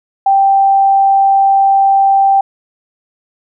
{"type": "tone", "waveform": "sine", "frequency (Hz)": 784, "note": "G5", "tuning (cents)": 0, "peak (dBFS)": -6, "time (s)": [0.26, 2.41], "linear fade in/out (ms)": 5, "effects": []}